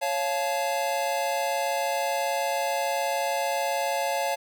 square chord, Db augmented, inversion none, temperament just, 554.4 / 693 / 866.2 Hz, Db5 / F5 / A5, 0 / -14 / -27 cents, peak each -30 dBFS, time 0.01-4.36 s, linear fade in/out 20 ms, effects none

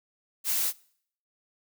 blue noise, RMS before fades -27 dBFS, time 0.44-0.73 s, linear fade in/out 50 ms, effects noise-tail reverb RT60 0.6 s tail -23 dB re dry

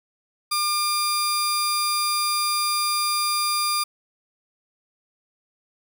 sawtooth tone pair together, 1200 / 4800 Hz, D6 / D8, +37 / +37 cents, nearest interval 2 octaves, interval 2400 cents, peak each -20 dBFS, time 0.51-3.84 s, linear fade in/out 10 ms, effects none

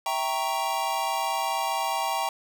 square chord, E diminished seventh, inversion none, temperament equal, 659.3 / 784 / 932.3 / 1108.7 Hz, E5 / G5 / Bb5 / Db6, 0 / 0 / 0 / 0 cents, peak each -35 / -30 / -30 / -34 dBFS, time 0.06-2.29 s, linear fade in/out 2 ms, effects none

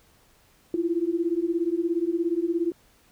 sine beating tone pair, 329.6 / 346.6 Hz, E4 / F4, 0 / -13 cents, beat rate 17 Hz, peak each -26 / -25 dBFS, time 0.74-2.72 s, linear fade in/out 2 ms, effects pink hiss -60 dBFS RMS until 3.11 s

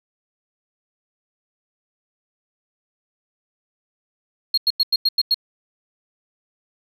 sine tone bursts, 4274 Hz, C8, 36 cents sharp, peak -11 dBFS, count 7, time 4.54-5.344 s, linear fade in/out 5 ms, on 36 ms, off 92 ms, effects tanh soft clip ceiling -13 dBFS

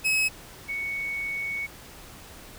40% pulse / sine tone pair in turn, 2563 / 2223 Hz, E7 / C#7, -49 / +4 cents, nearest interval major second, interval 247 cents, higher first, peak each -20 / -28 dBFS, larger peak first, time 0.04-0.29 / 0.68-1.67 s, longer second, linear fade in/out 20 ms, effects pink hiss -46 dBFS RMS until 2.58 s

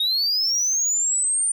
sine linear sweep, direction up, 3700 to 9090 Hz, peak -16 dBFS, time 0-1.52 s, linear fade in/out 5 ms, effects tanh soft clip ceiling -18 dBFS

